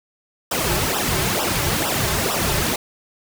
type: noise with flanger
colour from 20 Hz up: pink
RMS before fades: -21 dBFS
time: 0.51-2.76 s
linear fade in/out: 5 ms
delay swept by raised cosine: 0.45 to 4.25 ms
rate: 2.2 Hz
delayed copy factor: -1
effects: none